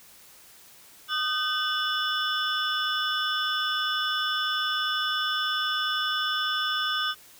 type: tone cluster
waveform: sine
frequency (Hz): 1231 / 1528 / 2961 / 3470 / 5310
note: D#6 / G6 / F#7 / A7 / E8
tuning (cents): -19 / -45 / +1 / -25 / +12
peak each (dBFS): -30 / -30 / -32 / -30 / -37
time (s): 1.08-7.15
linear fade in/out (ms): 50
effects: white hiss -52 dBFS RMS until 7.39 s